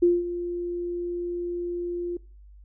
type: tone with ADSR envelope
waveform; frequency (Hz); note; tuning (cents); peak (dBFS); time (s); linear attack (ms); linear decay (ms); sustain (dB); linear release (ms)
sine; 349.2; F4; 0; -14; 0.02-2.17; 10; 200; -13; 4
effects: noise-tail reverb RT60 0.4 s tail -23 dB re dry + added 50 Hz sine -46 dBFS peak until 2.64 s